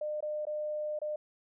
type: tone with dropouts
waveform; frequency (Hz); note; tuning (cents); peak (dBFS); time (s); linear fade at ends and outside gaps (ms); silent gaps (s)
sine; 604; D5; +48; -32; 0.01-1.16; 5; 0.206-0.225 / 0.453-0.468 / 0.99-1.016
effects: none